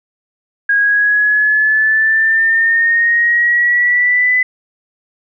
sine exponential sweep, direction up, 1635 to 2009 Hz, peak -9 dBFS, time 0.69-4.43 s, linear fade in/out 5 ms, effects none

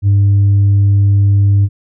sine tone with tanh clipping, 100 Hz, G2, 35 cents sharp, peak -7 dBFS, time 0.02-1.69 s, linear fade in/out 50 ms, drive 1 dB, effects none

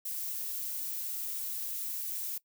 violet noise with amplitude modulation, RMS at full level -35 dBFS, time 0.05-2.38 s, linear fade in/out 5 ms, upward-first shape sine, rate 204 Hz, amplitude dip 35%, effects noise-tail reverb RT60 0.1 s tail -20 dB re dry

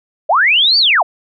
sine linear two-way sweep, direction up then down, 550 to 4699 to 550 Hz, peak -8 dBFS, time 0.29-1.03 s, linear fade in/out 10 ms, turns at 0.78 s, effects none

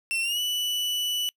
40% pulse tone with pitch glide, 2704 to 2966 Hz, E7 to F#7, +43 to +4 cents, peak -24 dBFS, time 0.11-1.29 s, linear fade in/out 0 ms, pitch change +161 cents, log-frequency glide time 0.22-0.4 s, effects noise-tail reverb RT60 0.1 s tail -26 dB re dry

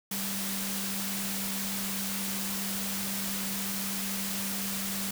sine tone in noise, 196 Hz, G3, in tune, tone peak -36 dBFS, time 0.11-5.11 s, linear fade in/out 5 ms, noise white, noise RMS -34 dBFS, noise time 0.11-5.11 s, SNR -5 dB, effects none

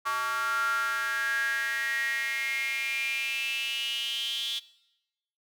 square tone with high-pass filter sweep, 125.8 Hz, B2, 32 cents sharp, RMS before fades -30 dBFS, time 0.05-4.6 s, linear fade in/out 20 ms, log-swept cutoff 1200 to 3400 Hz, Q 9.7, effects noise-tail reverb RT60 0.9 s tail -20 dB re dry

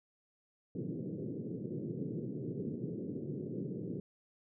pink band-pass noise, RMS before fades -40 dBFS, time 0.75-4 s, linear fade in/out 2 ms, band 120 to 450 Hz, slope 48 dB/octave, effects none

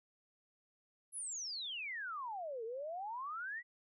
sine exponential two-way sweep, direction down then up, 11175 to 436.1 to 1995 Hz, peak -40 dBFS, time 1.12-3.63 s, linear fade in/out 50 ms, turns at 2.64 s, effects none

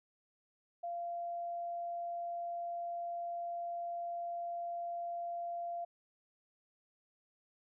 sine tone, 690 Hz, F5, 21 cents flat, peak -37 dBFS, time 0.83-5.85 s, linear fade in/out 10 ms, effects none

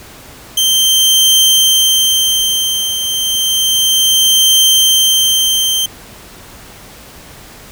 sawtooth tone with tremolo, 3136 Hz, G7, in tune, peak -3 dBFS, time 0.57-5.86 s, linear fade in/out 5 ms, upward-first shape triangle, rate 0.31 Hz, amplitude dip 65%, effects pink hiss -36 dBFS RMS until 7.71 s

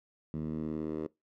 10% pulse tone with band-pass filter sweep, 77.78 Hz, D#2, in tune, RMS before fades -36 dBFS, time 0.34-1.07 s, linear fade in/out 0 ms, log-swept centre 180 to 400 Hz, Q 1.7, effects noise-tail reverb RT60 0.2 s tail -23 dB re dry

